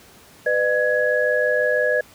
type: tone cluster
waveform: sine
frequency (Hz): 499 / 605 / 1675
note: B4 / D#5 / G#6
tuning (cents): +18 / -49 / +14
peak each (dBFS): -21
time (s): 0.46-2.01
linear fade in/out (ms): 5
effects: pink hiss -48 dBFS RMS until 2.14 s + high-pass 80 Hz 12 dB/octave